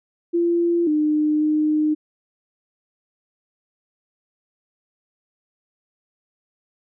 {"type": "tone with pitch steps", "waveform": "sine", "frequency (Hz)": [342.4, 303.3, 305.5], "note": ["F4", "D#4", "D#4"], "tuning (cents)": [-34, -44, -32], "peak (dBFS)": -16, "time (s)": [0.33, 1.95], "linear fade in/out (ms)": 20, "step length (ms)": 540, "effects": []}